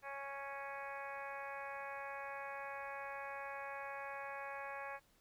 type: harmonic tone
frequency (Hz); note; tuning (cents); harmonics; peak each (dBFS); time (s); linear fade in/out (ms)
277.2; C#4; 0; 2 / 3 / 4 / 5 / 6 / 7 / 8 / 9; -50 / -49 / -50 / -57 / -50 / -57 / -54 / -56; 0.02-5; 50
effects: pink hiss -72 dBFS RMS until 5.2 s